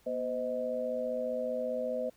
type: tone cluster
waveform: sine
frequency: 241.3 / 512 / 627 Hz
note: B3 / C5 / D#5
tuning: -40 / -38 / +13 cents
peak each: -40 / -33 / -35 dBFS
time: 0.06-2.1 s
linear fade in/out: 10 ms
effects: pink hiss -65 dBFS RMS until 2.16 s